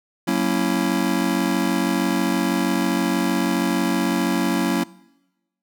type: chord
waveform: square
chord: F# dominant seventh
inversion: none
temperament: just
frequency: 185 / 231.2 / 277.5 / 333 Hz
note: F#3 / A#3 / C#4 / E4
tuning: 0 / -14 / +2 / +18 cents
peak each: -25 dBFS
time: 0.27-4.84 s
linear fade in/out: 10 ms
effects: noise-tail reverb RT60 1.0 s tail -22 dB re dry